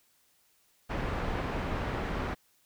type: low-pass noise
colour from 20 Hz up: pink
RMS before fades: -33 dBFS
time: 0.89-2.35 s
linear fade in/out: 20 ms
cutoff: 1900 Hz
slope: 12 dB/octave
effects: white hiss -68 dBFS RMS until 2.65 s